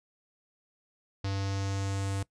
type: tone with low-pass filter sweep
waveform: square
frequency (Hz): 98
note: G2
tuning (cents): 0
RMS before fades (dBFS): -32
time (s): 1.24-2.23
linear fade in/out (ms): 5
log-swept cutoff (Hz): 4900 to 8800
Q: 2.4
effects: noise-tail reverb RT60 0.1 s tail -20 dB re dry